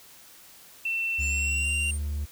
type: tone with pitch glide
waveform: sine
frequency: 2690 to 2772 Hz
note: E7 to F7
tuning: +34 to -14 cents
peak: -25 dBFS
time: 0.85-1.91 s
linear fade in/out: 5 ms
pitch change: +52 cents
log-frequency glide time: 1.3-1.67 s
type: tone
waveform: triangle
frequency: 73.42 Hz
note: D2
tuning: in tune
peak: -25 dBFS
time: 1.18-2.26 s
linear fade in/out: 20 ms
type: exponential sweep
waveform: sine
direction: up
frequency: 7110 to 8870 Hz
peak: -32 dBFS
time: 1.19-1.99 s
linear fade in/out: 50 ms
effects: tanh soft clip ceiling -18 dBFS + white hiss -51 dBFS RMS until 2.31 s